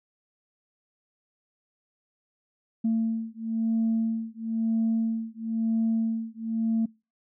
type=beating tone pair; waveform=sine; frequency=224.7 / 225.7 Hz; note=A3 / A3; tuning=+37 / +44 cents; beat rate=1 Hz; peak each=-26 dBFS; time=2.84-6.86 s; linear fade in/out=10 ms; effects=noise-tail reverb RT60 0.3 s tail -26 dB re dry + tanh soft clip ceiling -18 dBFS